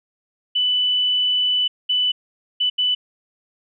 sine tone bursts at uneven times, 2987 Hz, F#7, 16 cents sharp, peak -16 dBFS, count 4, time 0.55-1.68 / 1.89-2.12 / 2.6-2.7 / 2.78-2.95 s, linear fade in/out 10 ms, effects none

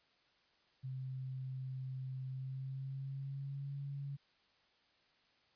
sine tone with pitch glide, 130.81 to 140.2 Hz, C3 to C#3, 0 to +20 cents, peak -40 dBFS, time 0.83-4.17 s, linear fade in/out 20 ms, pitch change +120 cents, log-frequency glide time 2.28-3.75 s, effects white hiss -72 dBFS RMS until 5.55 s + resampled to 11025 Hz

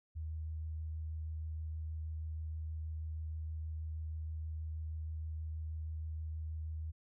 sine tone with vibrato, 78.8 Hz, D#2, 23 cents sharp, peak -38 dBFS, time 0.15-6.92 s, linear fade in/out 20 ms, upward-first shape sine, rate 6.3 Hz, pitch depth 10 cents each way, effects none

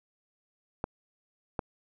clicks, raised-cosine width 1 ms, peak -16 dBFS, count 2, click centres 0.841 / 1.592 s, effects none

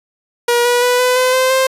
sawtooth tone with pitch steps, 478.4 / 485.9 / 493.6 / 501.3 / 509.2 / 517.2 / 525.3 Hz, A#4 / B4 / B4 / B4 / C5 / C5 / C5, +45 / -28 / -1 / +26 / -47 / -20 / +7 cents, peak -7 dBFS, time 0.48-1.67 s, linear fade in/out 5 ms, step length 170 ms, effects resampled to 32000 Hz

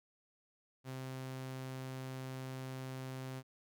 sawtooth tone, 130.81 Hz, C3, in tune, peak -38 dBFS, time 0.84-3.43 s, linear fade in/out 50 ms, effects none

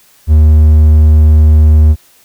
triangle tone with hard clipping, 77.2 Hz, D#2, 13 cents flat, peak -3 dBFS, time 0.27-1.96 s, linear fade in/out 50 ms, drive 6 dB, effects white hiss -46 dBFS RMS until 2.24 s

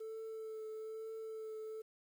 sine tone with vibrato, 440 Hz, A4, in tune, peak -40 dBFS, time 0-1.82 s, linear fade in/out 10 ms, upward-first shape triangle, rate 1.1 Hz, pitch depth 19 cents each way, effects tanh soft clip ceiling -42 dBFS + 11-bit

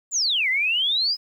sine exponential two-way sweep, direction down then up, 7459 to 1979 to 5150 Hz, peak -19 dBFS, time 0.11-1.17 s, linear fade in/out 50 ms, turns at 0.49 s, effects 9-bit

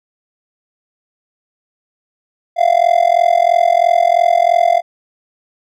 triangle tone with amplitude modulation, 691 Hz, F5, 19 cents flat, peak -3 dBFS, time 2.56-4.82 s, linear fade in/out 50 ms, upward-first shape sine, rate 43 Hz, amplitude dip 95%, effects none

